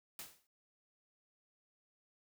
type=noise with exponential decay; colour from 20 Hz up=white; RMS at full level=-44 dBFS; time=0.19-0.47 s; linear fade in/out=2 ms; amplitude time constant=60 ms; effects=noise-tail reverb RT60 0.2 s tail -25 dB re dry